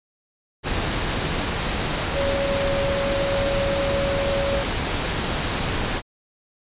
sine tone in noise, 556 Hz, C#5, 5 cents sharp, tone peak -22 dBFS, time 2.13-4.64 s, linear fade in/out 50 ms, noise pink, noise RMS -24 dBFS, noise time 0.63-6.02 s, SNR -1 dB, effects resampled to 8000 Hz

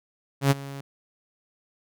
sawtooth tone with ADSR envelope, 138.59 Hz, C#3, in tune, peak -11 dBFS, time 0.41-0.81 s, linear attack 98 ms, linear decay 27 ms, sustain -20 dB, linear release 5 ms, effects none

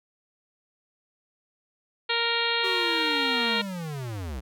harmonic tone, 466.2 Hz, A#4, in tune, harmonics 1 / 2 / 3 / 4 / 5 / 6 / 7 / 8 / 9, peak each -32 / -32 / -32 / -32 / -32 / -32 / -32 / -32 / -32 dBFS, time 2.09-3.62 s, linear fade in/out 10 ms
square linear sweep, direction down, 387.8 to 57 Hz, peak -32 dBFS, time 2.63-4.41 s, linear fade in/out 20 ms
effects none

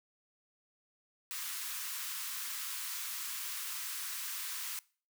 white high-pass noise, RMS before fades -40 dBFS, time 1.31-4.79 s, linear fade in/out 0 ms, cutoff 1000 Hz, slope 48 dB/octave, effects noise-tail reverb RT60 0.4 s tail -22 dB re dry

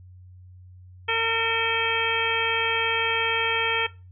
harmonic tone with a mistuned harmonic, 454.4 Hz, A#4, 44 cents flat, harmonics 1 / 2 / 3 / 4 / 5 / 6 / 7, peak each -29 / -29 / -29 / -29 / -29 / -29 / -29 dBFS, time 1.08-3.87 s, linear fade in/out 10 ms, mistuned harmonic 6, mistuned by -84 cents, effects noise-tail reverb RT60 0.3 s tail -19 dB re dry + added 91 Hz sine -44 dBFS peak until 4.11 s

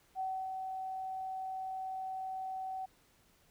sine tone with ADSR envelope, 758 Hz, F#5, 42 cents sharp, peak -33 dBFS, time 0.15-2.86 s, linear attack 48 ms, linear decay 290 ms, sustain -4 dB, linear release 12 ms, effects pink hiss -68 dBFS RMS until 3.5 s

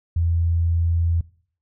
sine tone, 84.1 Hz, E2, 35 cents sharp, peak -17 dBFS, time 0.16-1.21 s, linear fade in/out 5 ms, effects noise-tail reverb RT60 0.5 s tail -21 dB re dry

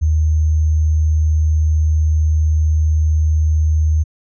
sine tone with sample-and-hold, 77.78 Hz, D#2, in tune, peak -11 dBFS, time 0.01-4.04 s, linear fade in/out 20 ms, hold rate 6300 Hz, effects resampled to 22050 Hz

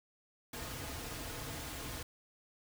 pink noise with comb filter, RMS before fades -43 dBFS, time 0.53-2.03 s, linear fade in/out 5 ms, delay 5.2 ms, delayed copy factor -0.55, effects none

